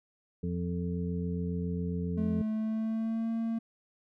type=harmonic tone; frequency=87.31 Hz; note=F2; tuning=in tune; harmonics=1 / 2 / 3 / 5; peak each=-36 / -32 / -41 / -40 dBFS; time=0.43-2.42 s; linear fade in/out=5 ms
type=tone with pitch glide; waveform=triangle; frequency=215.6 to 227.2 Hz; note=A3 to A#3; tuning=-35 to -44 cents; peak=-27 dBFS; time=2.17-3.59 s; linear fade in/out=10 ms; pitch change=+91 cents; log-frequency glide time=2.38-3.3 s
effects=none